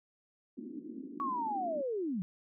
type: band-pass noise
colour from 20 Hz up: pink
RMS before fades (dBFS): -44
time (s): 0.57-1.82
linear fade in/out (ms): 10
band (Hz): 230 to 330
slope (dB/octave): 48
type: linear sweep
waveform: sine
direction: down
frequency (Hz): 1133 to 169.2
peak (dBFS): -32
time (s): 1.2-2.22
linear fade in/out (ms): 0
effects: none